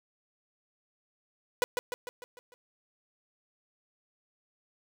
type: tone with echo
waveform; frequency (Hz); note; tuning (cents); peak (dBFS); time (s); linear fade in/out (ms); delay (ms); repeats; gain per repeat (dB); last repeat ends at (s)
sawtooth; 490.8; B4; -11; -19; 1.62-1.64; 0; 150; 6; -5; 2.54
effects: none